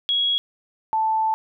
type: tone pair in turn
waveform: sine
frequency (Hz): 3322 / 879.9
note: G#7 / A5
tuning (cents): 0 / 0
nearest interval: octave + major seventh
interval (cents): 2300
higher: first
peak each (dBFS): -18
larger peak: neither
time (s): 0.09-0.38 / 0.93-1.34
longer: second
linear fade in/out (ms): 0
effects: none